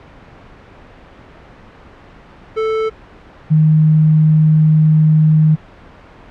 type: tone pair in turn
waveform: square / sine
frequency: 440 / 155.56 Hz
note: A4 / D#3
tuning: 0 / 0 cents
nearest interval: octave + tritone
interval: 1800 cents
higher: first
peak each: -15 / -7 dBFS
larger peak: second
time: 2.56-2.9 / 3.5-5.56 s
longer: second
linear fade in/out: 20 ms
effects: pink hiss -40 dBFS RMS until 6.3 s + low-pass 2000 Hz 12 dB/octave